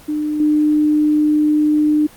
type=tone with level steps; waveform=sine; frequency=301.7 Hz; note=D4; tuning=47 cents sharp; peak=-17 / -11 dBFS; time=0.08-2.07 s; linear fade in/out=10 ms; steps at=0.4 s; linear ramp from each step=2 ms; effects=pink hiss -43 dBFS RMS until 2.16 s + Opus 32 kbps